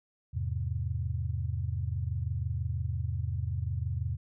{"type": "chord", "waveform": "sine", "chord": "E augmented", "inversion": "none", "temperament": "just", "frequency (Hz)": [82.41, 103.01, 128.76], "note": ["E2", "G#2", "B#2"], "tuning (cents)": [0, -14, -27], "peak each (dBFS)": [-33, -34, -35], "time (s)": [0.33, 4.17], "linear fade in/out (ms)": 20, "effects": []}